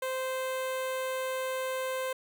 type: tone with notch filter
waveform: sawtooth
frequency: 520 Hz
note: C5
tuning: 11 cents flat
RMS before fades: -33 dBFS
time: 0.02-2.13 s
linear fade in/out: 5 ms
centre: 5200 Hz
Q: 1.7
effects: none